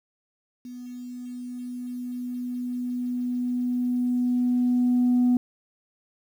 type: tone with level ramp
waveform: sine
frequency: 246.9 Hz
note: B3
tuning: in tune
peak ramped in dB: -36 to -15 dBFS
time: 0.65-5.37 s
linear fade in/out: 2 ms
effects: tanh soft clip ceiling -15 dBFS + 9-bit